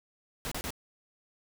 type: noise bursts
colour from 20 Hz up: pink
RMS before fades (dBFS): -36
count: 3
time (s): 0.45-0.705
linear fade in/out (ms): 0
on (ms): 65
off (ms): 30
effects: none